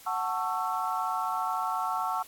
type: chord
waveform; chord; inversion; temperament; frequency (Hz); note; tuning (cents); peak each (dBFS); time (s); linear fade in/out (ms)
sine; F# minor seventh; none; just; 740 / 888 / 1110 / 1332; F#5 / A5 / C#6 / E6; 0 / +16 / +2 / +18; -33; 0.06-2.23; 10
effects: white hiss -51 dBFS RMS until 2.27 s + AAC 64 kbps